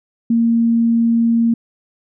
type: tone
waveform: sine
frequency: 231.2 Hz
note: A#3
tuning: 14 cents flat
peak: -11 dBFS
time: 0.3-1.54 s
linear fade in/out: 5 ms
effects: none